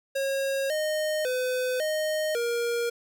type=tone with pitch steps; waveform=square; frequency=544 / 616 / 506 / 619 / 471.9 Hz; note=C#5 / D#5 / B4 / D#5 / A#4; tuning=-33 / -17 / +42 / -9 / +21 cents; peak=-26 dBFS; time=0.15-2.9 s; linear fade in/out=10 ms; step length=550 ms; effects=none